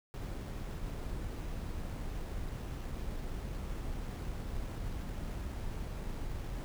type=noise with sample-and-hold; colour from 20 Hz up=brown; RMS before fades=-39 dBFS; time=0.14-6.64 s; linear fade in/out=0 ms; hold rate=8820 Hz; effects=none

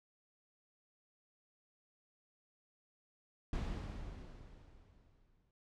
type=noise with exponential decay; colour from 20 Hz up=brown; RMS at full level=-36 dBFS; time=3.53-5.51 s; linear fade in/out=2 ms; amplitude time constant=430 ms; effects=low-pass 6000 Hz 12 dB/octave

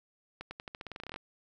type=accelerating click train; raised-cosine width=0.3 ms; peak=-25 dBFS; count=16; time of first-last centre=0.41-1.161 s; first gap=100 ms; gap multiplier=0.89; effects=none

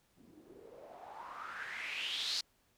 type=noise with low-pass filter sweep; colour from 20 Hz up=blue; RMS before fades=-43 dBFS; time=0.16-2.41 s; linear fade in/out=5 ms; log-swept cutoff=230 to 4700 Hz; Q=5.3; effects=pink hiss -73 dBFS RMS until 2.77 s

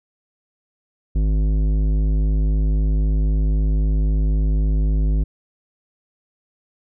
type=tone with tanh clipping; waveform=sine; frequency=51.91 Hz; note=G#1; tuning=in tune; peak=-17 dBFS; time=1.15-5.24 s; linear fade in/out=10 ms; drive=13 dB; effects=none

